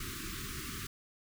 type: band-stop noise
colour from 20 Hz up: pink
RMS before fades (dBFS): -41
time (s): 0-0.87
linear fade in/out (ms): 5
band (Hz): 410 to 1100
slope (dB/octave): 96
effects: none